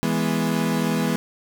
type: chord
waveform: 35% pulse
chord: E major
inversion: none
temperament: equal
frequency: 164.81 / 207.7 / 246.9 Hz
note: E3 / G#3 / B3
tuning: 0 / 0 / 0 cents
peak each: -23 dBFS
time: 0.03-1.16 s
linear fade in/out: 0 ms
effects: none